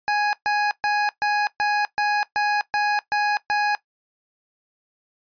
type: tone bursts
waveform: 25% pulse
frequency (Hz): 830.6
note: G#5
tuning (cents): 0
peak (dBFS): -15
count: 10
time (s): 0.08-3.75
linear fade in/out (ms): 0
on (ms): 250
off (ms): 130
effects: noise-tail reverb RT60 0.1 s tail -17 dB re dry + resampled to 11025 Hz